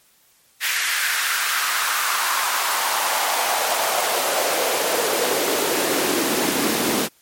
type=noise with high-pass filter sweep; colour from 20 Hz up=pink; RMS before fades=-21 dBFS; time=0.6-7.09 s; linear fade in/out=50 ms; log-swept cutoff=1900 to 240 Hz; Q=2.4; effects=white hiss -57 dBFS RMS until 7.21 s + MP3 64 kbps